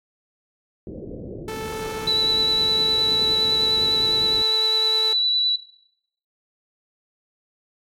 white low-pass noise, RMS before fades -35 dBFS, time 0.87-4.42 s, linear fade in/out 2 ms, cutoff 510 Hz, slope 48 dB/octave
sawtooth tone, 439.2 Hz, A4, 3 cents flat, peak -25 dBFS, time 1.48-5.13 s, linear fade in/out 2 ms
sine tone with vibrato, 3951 Hz, B7, in tune, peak -18 dBFS, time 2.07-5.56 s, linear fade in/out 5 ms, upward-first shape sine, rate 9.8 Hz, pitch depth 14 cents each way
effects noise-tail reverb RT60 0.7 s tail -17 dB re dry + AAC 48 kbps

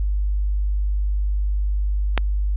click, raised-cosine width 0.3 ms, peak -3 dBFS, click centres 2.177 s, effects added 50 Hz sine -18 dBFS peak until 2.56 s + resampled to 8000 Hz

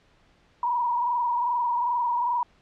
sine tone with frequency modulation, 964 Hz, B5, 42 cents flat, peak -22 dBFS, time 0.63-2.43 s, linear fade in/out 2 ms, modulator 22.5 Hz, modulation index 1.5, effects pink hiss -61 dBFS RMS until 2.61 s + low-pass 4000 Hz 12 dB/octave

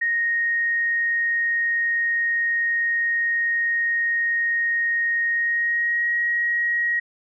sine tone with pitch glide, 1864.7 to 1892.9 Hz, A#6 to A#6, 0 to +26 cents, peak -19 dBFS, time 0.01-7 s, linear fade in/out 10 ms, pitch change +26 cents, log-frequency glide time 5.3-6.14 s, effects none

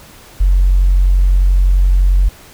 sine tone, 45.79 Hz, F#1, 17 cents flat, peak -6 dBFS, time 0.4-2.29 s, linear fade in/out 10 ms, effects tanh soft clip ceiling -3 dBFS + pink hiss -40 dBFS RMS until 2.53 s

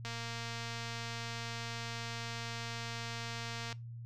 click train, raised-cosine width 0.2 ms, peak -25 dBFS, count 854, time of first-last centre 0.05-3.727 s, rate 232 Hz, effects noise-tail reverb RT60 0.2 s tail -20 dB re dry + added 117 Hz sine -43 dBFS peak until 4.05 s

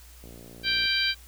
click train, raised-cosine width 2 ms, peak -33 dBFS, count 37, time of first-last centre 0.24-0.854 s, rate 58.6 Hz
harmonic tone, 784 Hz, G5, in tune, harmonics 2 / 3 / 4 / 5 / 6, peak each -29 / -29 / -29 / -29 / -29 dBFS, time 0.63-1.15 s, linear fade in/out 50 ms
effects added 60 Hz sine -48 dBFS peak until 1.27 s + white hiss -53 dBFS RMS until 1.27 s

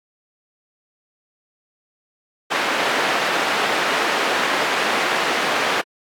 white band-pass noise, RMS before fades -21 dBFS, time 2.5-5.82 s, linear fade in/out 20 ms, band 320 to 2100 Hz, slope 12 dB/octave, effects AAC 64 kbps

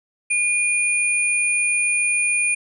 sine tone pair together, 2436 / 9197 Hz, D#7 / D9, -37 / -37 cents, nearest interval octave + major seventh, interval 2300 cents, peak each -18 / -23 dBFS, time 0.3-2.55 s, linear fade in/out 10 ms, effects none

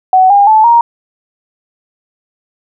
sine tone with pitch steps, 749 / 807.4 / 870.4 / 938.2 Hz, F#5 / G#5 / A5 / A#5, +21 / -49 / -19 / +11 cents, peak -3 dBFS, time 0.13-0.81 s, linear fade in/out 2 ms, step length 170 ms, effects none

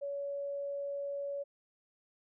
sine tone, 564 Hz, C#5, 30 cents sharp, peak -35 dBFS, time 0.01-1.44 s, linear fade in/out 20 ms, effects none

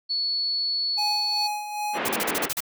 sine tone, 4414 Hz, C#8, 8 cents flat, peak -23 dBFS, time 0.09-1.48 s, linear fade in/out 20 ms
square tone with tremolo, 837 Hz, G#5, 13 cents sharp, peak -26 dBFS, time 0.97-1.99 s, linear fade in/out 20 ms, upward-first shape sine, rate 2.5 Hz, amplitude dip 55%
pink band-pass noise, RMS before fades -28 dBFS, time 1.93-2.5 s, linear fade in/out 50 ms, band 240 to 2900 Hz, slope 24 dB/octave
white noise bursts, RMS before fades -27 dBFS, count 8, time 2.05-2.605 s, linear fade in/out 5 ms, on 37 ms, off 37 ms
effects none

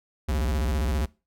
square tone with vibrato, 66.8 Hz, C2, 36 cents sharp, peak -24 dBFS, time 0.28-1.06 s, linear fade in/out 10 ms, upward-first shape square, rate 15 Hz, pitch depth 230 cents each way, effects noise-tail reverb RT60 0.3 s tail -22 dB re dry

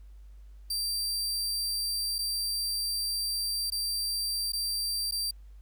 sawtooth tone with dropouts, 4699 Hz, D8, in tune, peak -26 dBFS, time 0.7-5.31 s, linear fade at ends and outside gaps 5 ms, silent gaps 2.184-2.188 / 3.702-3.72 / 4.521-4.532 / 5.111-5.121 s, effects added 50 Hz sine -46 dBFS peak until 5.61 s + pink hiss -71 dBFS RMS until 5.61 s

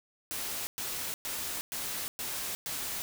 white noise bursts, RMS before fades -36 dBFS, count 6, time 0.31-3.02 s, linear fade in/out 0 ms, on 360 ms, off 110 ms, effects none

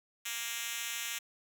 5% pulse tone with high-pass filter, 233.6 Hz, A#3, 4 cents sharp, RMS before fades -38 dBFS, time 0.25-1.19 s, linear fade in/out 10 ms, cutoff 3100 Hz, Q 0.72, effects none

